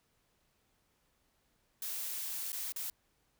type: noise with dropouts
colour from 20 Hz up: blue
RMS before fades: -39 dBFS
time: 1.82-2.9 s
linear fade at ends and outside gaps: 2 ms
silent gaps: 2.52-2.529 / 2.722-2.761 s
effects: pink hiss -75 dBFS RMS until 3.39 s